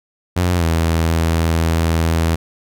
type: tone with pitch glide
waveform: sawtooth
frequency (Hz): 89 to 82.09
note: F2 to E2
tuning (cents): +33 to -7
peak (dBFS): -10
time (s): 0.36-2.36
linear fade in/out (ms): 10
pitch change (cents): -140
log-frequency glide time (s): 0.56-0.64
effects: none